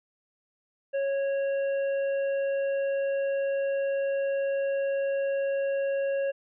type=harmonic tone; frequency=551 Hz; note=C#5; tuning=11 cents flat; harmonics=1 / 3 / 5; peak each=-25 / -40 / -45 dBFS; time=0.93-6.32 s; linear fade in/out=20 ms; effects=none